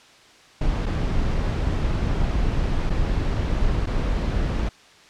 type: noise with dropouts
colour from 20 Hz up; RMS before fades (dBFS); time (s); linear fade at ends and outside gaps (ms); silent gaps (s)
brown; -22; 0.61-4.69; 5; 0.859-0.864 / 2.898-2.902 / 3.86-3.87
effects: white hiss -50 dBFS RMS until 5.09 s + low-pass 5000 Hz 12 dB/octave